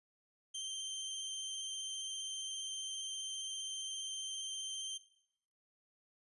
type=tone with vibrato; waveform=25% pulse; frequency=3136 Hz; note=G7; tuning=in tune; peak=-36 dBFS; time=0.54-4.98 s; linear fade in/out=10 ms; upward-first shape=square; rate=15 Hz; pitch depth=12 cents each way; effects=noise-tail reverb RT60 0.7 s tail -17 dB re dry + resampled to 24000 Hz

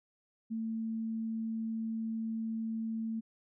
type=tone; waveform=sine; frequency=223.9 Hz; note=A3; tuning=30 cents sharp; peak=-33 dBFS; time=0.5-3.21 s; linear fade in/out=20 ms; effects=none

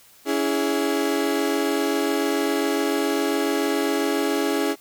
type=chord; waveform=35% pulse; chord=C# minor; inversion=none; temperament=equal with one note detuned; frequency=282.4 / 329.6 / 415.3 Hz; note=C#4 / E4 / G#4; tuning=+32 / 0 / 0 cents; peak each=-23 / -24 / -23 dBFS; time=0.25-4.76 s; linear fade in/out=50 ms; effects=white hiss -52 dBFS RMS until 4.8 s

